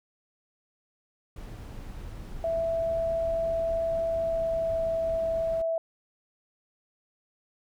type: noise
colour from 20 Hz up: brown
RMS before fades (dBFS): -40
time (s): 1.36-5.62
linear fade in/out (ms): 5
type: tone with pitch glide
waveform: sine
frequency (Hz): 661 to 656.8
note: E5 to E5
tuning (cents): +5 to -6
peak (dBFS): -25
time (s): 2.44-5.78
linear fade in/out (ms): 2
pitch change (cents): -11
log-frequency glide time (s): 4.05-4.84
effects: none